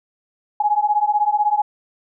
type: beating tone pair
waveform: sine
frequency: 829 / 845 Hz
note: G#5 / G#5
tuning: -3 / +30 cents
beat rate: 16 Hz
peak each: -18 dBFS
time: 0.6-1.62 s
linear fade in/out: 5 ms
effects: none